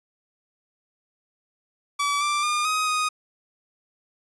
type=tone with pitch steps; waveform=sawtooth; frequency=1148 / 1177 / 1209 / 1257 / 1245 Hz; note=D6 / D6 / D6 / D#6 / D#6; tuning=-40 / +3 / +50 / +17 / +1 cents; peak=-18 dBFS; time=1.99-3.09 s; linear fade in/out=10 ms; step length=220 ms; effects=resampled to 24000 Hz